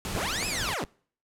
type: noise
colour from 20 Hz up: pink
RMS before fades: -34 dBFS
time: 0.05-0.74 s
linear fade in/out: 0 ms
type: linear two-way sweep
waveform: 15% pulse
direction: up then down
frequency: 31.46 to 2637 to 31.46 Hz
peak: -23 dBFS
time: 0.15-0.85 s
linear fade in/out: 0 ms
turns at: 0.47 s
type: clicks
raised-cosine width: 0.5 ms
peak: -18 dBFS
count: 2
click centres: 0.427 / 0.689 s
effects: noise-tail reverb RT60 0.5 s tail -25 dB re dry + low-pass 12000 Hz 12 dB/octave